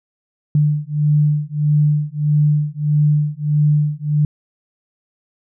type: beating tone pair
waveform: sine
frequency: 148.3 / 149.9 Hz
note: D3 / D3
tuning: +17 / +36 cents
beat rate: 1.6 Hz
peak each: -16 dBFS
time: 0.55-4.25 s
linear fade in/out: 2 ms
effects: none